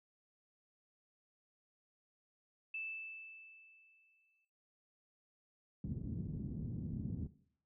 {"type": "tone with exponential decay", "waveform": "sine", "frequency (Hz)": 2637, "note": "E7", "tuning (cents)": 0, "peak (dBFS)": -39, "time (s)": [2.74, 4.45], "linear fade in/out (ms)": 5, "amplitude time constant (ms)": 370}
{"type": "low-pass noise", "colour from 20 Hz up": "white", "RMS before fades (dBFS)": -41, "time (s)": [5.84, 7.27], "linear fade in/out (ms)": 2, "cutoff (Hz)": 220, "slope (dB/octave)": 24}
{"effects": ["noise-tail reverb RT60 0.6 s tail -17 dB re dry", "high-pass 60 Hz 12 dB/octave"]}